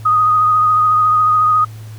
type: tone with vibrato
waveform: sine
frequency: 1244.5 Hz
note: D#6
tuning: in tune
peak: -9 dBFS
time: 0.05-1.65 s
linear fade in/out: 10 ms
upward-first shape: sine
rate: 14 Hz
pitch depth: 22 cents each way
effects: added 109 Hz sine -29 dBFS peak until 1.98 s + pink hiss -44 dBFS RMS until 1.98 s